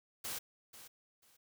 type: noise with echo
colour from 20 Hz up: white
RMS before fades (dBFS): -41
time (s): 0.24-0.39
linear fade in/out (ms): 10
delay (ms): 490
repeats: 2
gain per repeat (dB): -13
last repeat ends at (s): 1.37
effects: none